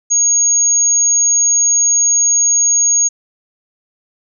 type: tone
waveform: sine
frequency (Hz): 6600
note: G#8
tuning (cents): -12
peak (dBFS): -9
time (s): 0.1-3.09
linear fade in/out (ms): 20
effects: none